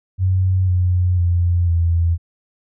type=tone with pitch steps; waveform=sine; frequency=93.3 / 90.23 / 87.25 / 84.38 Hz; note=F#2 / F#2 / F2 / E2; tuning=+15 / -43 / -1 / +41 cents; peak=-13 dBFS; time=0.18-2.18 s; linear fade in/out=50 ms; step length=500 ms; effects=none